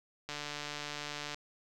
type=click train; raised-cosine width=0.2 ms; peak=-22 dBFS; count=156; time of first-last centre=0.29-1.344 s; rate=147 Hz; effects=none